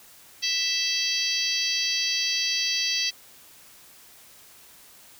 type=harmonic tone with a mistuned harmonic; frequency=659.3 Hz; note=E5; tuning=in tune; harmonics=3 / 4 / 5 / 6 / 7 / 8 / 9; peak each=-35 / -31 / -31 / -32 / -27 / -34 / -32 dBFS; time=0.42-3.11 s; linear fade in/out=20 ms; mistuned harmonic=5; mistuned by=-36 cents; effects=white hiss -51 dBFS RMS until 5.19 s